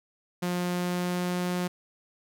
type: tone with pitch glide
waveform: sawtooth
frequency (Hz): 177.7 to 178.94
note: F3 to F3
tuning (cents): +30 to +42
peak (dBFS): -23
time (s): 0.42-1.68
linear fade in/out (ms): 10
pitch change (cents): +12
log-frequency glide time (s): 0.69-1.44
effects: none